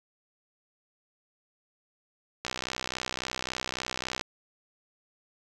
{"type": "click train", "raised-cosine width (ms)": 0.2, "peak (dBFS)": -14, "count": 113, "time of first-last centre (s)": [2.45, 4.211], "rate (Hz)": 63.6, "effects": []}